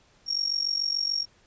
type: tone with amplitude modulation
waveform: sine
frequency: 5550 Hz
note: F8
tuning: 12 cents flat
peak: -21 dBFS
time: 0.26-1.26 s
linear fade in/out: 50 ms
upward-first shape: sine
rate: 46.9 Hz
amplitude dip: 85%
effects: pink hiss -61 dBFS RMS until 1.46 s + resampled to 16000 Hz